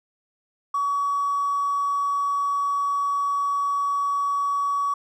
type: tone with hard clipping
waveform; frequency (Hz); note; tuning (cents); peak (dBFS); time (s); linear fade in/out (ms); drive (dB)
triangle; 1132; C#6; +36; -21; 0.74-4.94; 5; 3
effects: none